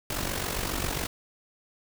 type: noise with amplitude modulation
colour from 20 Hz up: pink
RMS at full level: -28 dBFS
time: 0.1-1.07 s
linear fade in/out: 2 ms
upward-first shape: sine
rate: 47.3 Hz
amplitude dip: 65%
effects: none

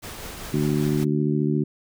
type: noise with tremolo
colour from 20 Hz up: pink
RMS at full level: -35 dBFS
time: 0.02-1.05 s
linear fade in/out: 20 ms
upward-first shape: triangle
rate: 5.2 Hz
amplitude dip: 30%
type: harmonic tone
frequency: 74.3 Hz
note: D2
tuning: 21 cents sharp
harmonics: 2 / 3 / 4 / 5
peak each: -23 / -25 / -26 / -27 dBFS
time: 0.53-1.64 s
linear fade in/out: 10 ms
effects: none

